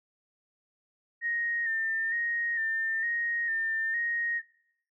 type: tone with vibrato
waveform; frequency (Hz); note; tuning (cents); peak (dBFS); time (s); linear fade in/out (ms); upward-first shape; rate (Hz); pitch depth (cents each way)
sine; 1835; A#6; -28; -27; 1.21-4.42; 50; square; 1.1; 34
effects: noise-tail reverb RT60 0.8 s tail -25 dB re dry